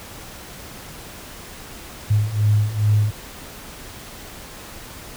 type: beating tone pair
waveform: sine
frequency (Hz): 103.9 / 106.3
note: G#2 / G#2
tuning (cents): +1 / +41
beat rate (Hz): 2.4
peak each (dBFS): -20 / -17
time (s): 2.1-3.11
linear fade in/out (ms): 10
effects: pink hiss -38 dBFS RMS until 5.16 s